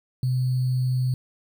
sine tone with sample-and-hold, 127.6 Hz, C3, 43 cents flat, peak -20 dBFS, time 0.23-1.14 s, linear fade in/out 2 ms, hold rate 4410 Hz, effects none

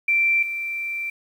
sine tone pair in turn, 2349 / 2349 Hz, D7 / D7, 0 / 0 cents, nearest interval unison, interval 0 cents, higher neither, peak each -16 / -25 dBFS, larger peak first, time 0.08-0.43 / 0.43-1.1 s, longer second, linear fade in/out 5 ms, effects 8-bit

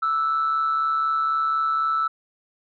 sine tone with amplitude modulation, 1319 Hz, E6, 1 cent sharp, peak -16 dBFS, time 0.02-2.08 s, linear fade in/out 10 ms, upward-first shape sine, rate 144 Hz, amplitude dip 55%, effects tanh soft clip ceiling -15 dBFS

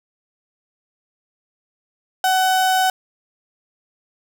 35% pulse tone, 751 Hz, F#5, 26 cents sharp, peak -13 dBFS, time 2.24-2.9 s, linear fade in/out 2 ms, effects none

